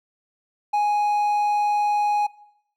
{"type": "tone", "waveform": "triangle", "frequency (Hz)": 830.6, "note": "G#5", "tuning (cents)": 0, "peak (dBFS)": -16, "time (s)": [0.73, 2.27], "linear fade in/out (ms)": 10, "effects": ["noise-tail reverb RT60 0.8 s tail -21 dB re dry"]}